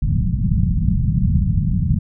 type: low-pass noise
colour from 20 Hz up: white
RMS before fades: -17 dBFS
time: 0.02-1.99 s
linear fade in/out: 5 ms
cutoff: 190 Hz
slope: 48 dB/octave
effects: none